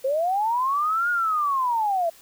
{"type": "linear two-way sweep", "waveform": "sine", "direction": "up then down", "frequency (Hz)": [512, 1445, 647], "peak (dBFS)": -20, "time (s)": [0.04, 2.1], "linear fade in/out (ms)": 10, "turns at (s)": 1.1, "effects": ["white hiss -51 dBFS RMS until 2.21 s"]}